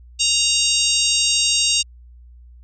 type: harmonic tone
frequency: 932.3 Hz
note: A#5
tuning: in tune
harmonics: 3 / 4 / 5 / 6 / 7 / 8 / 9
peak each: -21 / -22 / -23 / -24 / -24 / -25 / -26 dBFS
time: 0.19-1.83 s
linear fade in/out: 20 ms
effects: added 60 Hz sine -41 dBFS peak until 2.63 s